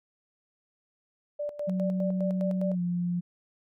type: tone with tremolo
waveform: sine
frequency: 587.3 Hz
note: D5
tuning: in tune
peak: -29 dBFS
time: 1.39-2.75 s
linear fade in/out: 10 ms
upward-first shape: square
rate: 4.9 Hz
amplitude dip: 75%
type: tone with pitch glide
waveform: sine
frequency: 185 to 175.63 Hz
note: F#3 to F3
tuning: 0 to +10 cents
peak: -26 dBFS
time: 1.67-3.21 s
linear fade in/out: 20 ms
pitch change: -90 cents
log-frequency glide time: 2.71-2.81 s
effects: none